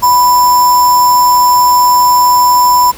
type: tone with sample-and-hold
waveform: sine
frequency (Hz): 987.8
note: B5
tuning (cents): 0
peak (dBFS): -4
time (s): 0.02-2.92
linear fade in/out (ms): 20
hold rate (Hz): 6300
effects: pink hiss -32 dBFS RMS until 2.97 s